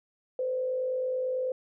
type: tone with frequency modulation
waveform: sine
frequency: 512 Hz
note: C5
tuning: 38 cents flat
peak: -27 dBFS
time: 0.39-1.52 s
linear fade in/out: 2 ms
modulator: 49.1 Hz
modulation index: 0.4
effects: none